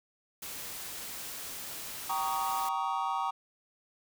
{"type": "noise", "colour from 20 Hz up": "white", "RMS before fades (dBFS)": -41, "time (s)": [0.42, 2.69], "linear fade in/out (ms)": 5}
{"type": "chord", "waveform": "triangle", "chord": "Eb dominant seventh", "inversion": "first", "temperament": "just", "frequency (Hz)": [777.8, 933.4, 1120.1, 1244.5], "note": ["G5", "Bb5", "Db6", "Eb6"], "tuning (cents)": [-14, 2, 18, 0], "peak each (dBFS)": [-33, -32, -33, -36], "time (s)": [2.09, 3.31], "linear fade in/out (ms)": 10}
{"effects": []}